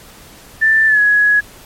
sine tone with pitch glide, 1771 to 1677.4 Hz, A6 to G#6, +11 to +17 cents, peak -8 dBFS, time 0.61-1.41 s, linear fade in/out 20 ms, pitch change -94 cents, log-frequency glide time 0.87-1 s, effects pink hiss -40 dBFS RMS until 1.65 s + MP3 64 kbps

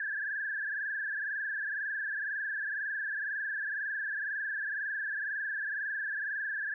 sine tone with frequency modulation, 1661.2 Hz, G#6, in tune, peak -32 dBFS, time 0-6.74 s, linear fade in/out 2 ms, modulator 22 Hz, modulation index 3.9, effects none

